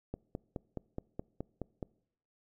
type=click train; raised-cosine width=2 ms; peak=-24 dBFS; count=9; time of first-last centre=0.14-1.828 s; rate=4.74 Hz; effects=noise-tail reverb RT60 0.7 s tail -24 dB re dry